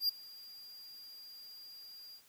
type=tone with ADSR envelope; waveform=square; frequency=4795 Hz; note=D8; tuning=35 cents sharp; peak=-27 dBFS; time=0-2.22 s; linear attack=89 ms; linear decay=7 ms; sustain=-23 dB; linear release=74 ms; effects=white hiss -65 dBFS RMS until 2.28 s + high-pass 60 Hz 12 dB/octave